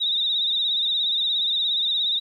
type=tone with vibrato; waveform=sine; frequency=3729 Hz; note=A#7; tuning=in tune; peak=-20 dBFS; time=0-2.2 s; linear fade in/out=20 ms; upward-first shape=sine; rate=17 Hz; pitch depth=71 cents each way; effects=10-bit